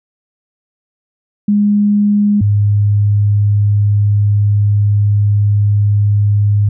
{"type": "tone pair in turn", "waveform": "sine", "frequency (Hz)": [206, 103], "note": ["G#3", "G#2"], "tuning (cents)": [-14, -14], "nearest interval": "octave", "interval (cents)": 1200, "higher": "first", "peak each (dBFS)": -8, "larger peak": "neither", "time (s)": [[1.48, 2.41], [2.41, 6.69]], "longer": "second", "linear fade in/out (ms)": 5, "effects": []}